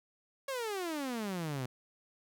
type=exponential sweep; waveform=sawtooth; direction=down; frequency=559 to 122.4 Hz; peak=-31 dBFS; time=0.48-1.66 s; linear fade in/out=5 ms; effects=none